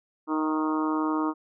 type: harmonic tone with a mistuned harmonic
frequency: 155.56 Hz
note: D#3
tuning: in tune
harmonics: 2 / 3 / 4 / 5 / 6 / 7 / 8 / 9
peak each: -25 / -37 / -40 / -40 / -33 / -34 / -34 / -45 dBFS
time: 0.27-1.34 s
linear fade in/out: 50 ms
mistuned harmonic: 4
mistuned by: +22 cents
effects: none